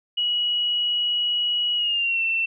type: tone with pitch glide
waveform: sine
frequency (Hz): 2915 to 2689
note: F#7 to E7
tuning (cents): -26 to +34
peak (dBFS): -20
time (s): 0.17-2.46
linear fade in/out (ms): 10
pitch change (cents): -140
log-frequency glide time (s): 1.76-2.22
effects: none